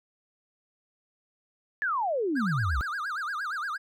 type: exponential sweep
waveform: sine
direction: down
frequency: 1768 to 57.5 Hz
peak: -25 dBFS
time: 1.82-2.81 s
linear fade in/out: 0 ms
type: tone with vibrato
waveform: triangle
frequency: 1396.9 Hz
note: F6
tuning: in tune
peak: -28 dBFS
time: 2.35-3.78 s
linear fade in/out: 20 ms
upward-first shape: sine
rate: 8.6 Hz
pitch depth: 290 cents each way
effects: none